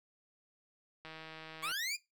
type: click train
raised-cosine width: 0.3 ms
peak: -32 dBFS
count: 107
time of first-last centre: 1.05-1.717 s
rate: 159 Hz
type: linear sweep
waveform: 20% pulse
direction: up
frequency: 1060 to 2489 Hz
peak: -30 dBFS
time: 1.62-1.97 s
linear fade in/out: 20 ms
effects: noise-tail reverb RT60 0.2 s tail -19 dB re dry